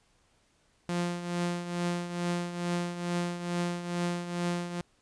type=tone with tremolo; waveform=sawtooth; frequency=174.61 Hz; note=F3; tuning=in tune; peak=-23 dBFS; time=0.89-4.81 s; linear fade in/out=0 ms; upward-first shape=triangle; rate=2.3 Hz; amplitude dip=70%; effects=pink hiss -68 dBFS RMS until 5.01 s + resampled to 22050 Hz